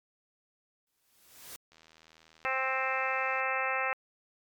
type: noise with exponential growth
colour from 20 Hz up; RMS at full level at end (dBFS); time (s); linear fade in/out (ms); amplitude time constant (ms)
white; -43; 0.87-1.56; 0; 150
type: click train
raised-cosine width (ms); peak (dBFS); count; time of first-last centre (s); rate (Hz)
0.2; -40; 136; 1.72-3.399; 80.4
type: harmonic tone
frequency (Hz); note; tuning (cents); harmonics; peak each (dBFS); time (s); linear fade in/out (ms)
263; C4; +9; 2 / 3 / 4 / 5 / 6 / 7 / 8 / 9 / 10; -37 / -36 / -38 / -35 / -40 / -36 / -37 / -41 / -36; 2.45-3.93; 0
effects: MP3 96 kbps